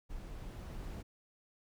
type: noise with level ramp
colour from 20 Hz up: brown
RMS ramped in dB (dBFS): -46 to -42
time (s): 0.09-1.03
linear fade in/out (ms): 20
effects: none